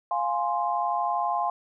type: chord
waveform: sine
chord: F minor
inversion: none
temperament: equal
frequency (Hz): 698.5 / 830.6 / 1046.5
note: F5 / Ab5 / C6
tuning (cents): 0 / 0 / 0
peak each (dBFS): -28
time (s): 0.11-1.5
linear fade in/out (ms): 2
effects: none